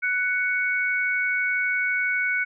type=tone pair together; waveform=sine; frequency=1488.7 / 2227 Hz; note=F#6 / C#7; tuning=+10 / +7 cents; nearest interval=perfect fifth; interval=697 cents; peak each=-24 dBFS; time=0.02-2.45 s; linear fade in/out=20 ms; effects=none